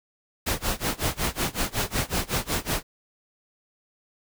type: noise with tremolo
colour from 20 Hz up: pink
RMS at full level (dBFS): -24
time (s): 0.46-2.83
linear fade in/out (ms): 10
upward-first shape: sine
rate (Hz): 5.4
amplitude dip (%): 95
effects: none